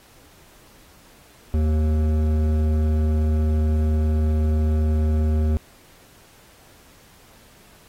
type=tone with hard clipping; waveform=sine; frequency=77.3 Hz; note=D#2; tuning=11 cents flat; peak=-19 dBFS; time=1.54-5.57 s; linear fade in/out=0 ms; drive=12 dB; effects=pink hiss -52 dBFS RMS until 7.88 s + AAC 48 kbps